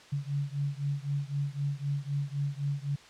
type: beating tone pair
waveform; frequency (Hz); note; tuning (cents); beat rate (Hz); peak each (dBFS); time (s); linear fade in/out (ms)
sine; 140.3 / 144.2; C#3 / D3; +21 / -31; 3.9; -32 / -33; 0.12-2.96; 10
effects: white hiss -53 dBFS RMS until 3.09 s + low-pass 5000 Hz 12 dB/octave